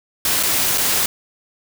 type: noise with dropouts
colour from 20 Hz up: white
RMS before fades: -18 dBFS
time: 0.25-1.06 s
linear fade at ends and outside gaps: 2 ms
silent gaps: 0.429-0.433 / 0.776-0.78 s
effects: none